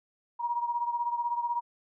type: beating tone pair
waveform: sine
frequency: 949 / 965 Hz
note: A#5 / B5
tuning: +31 / -40 cents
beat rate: 16 Hz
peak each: -29 / -34 dBFS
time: 0.39-1.61 s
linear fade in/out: 20 ms
effects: none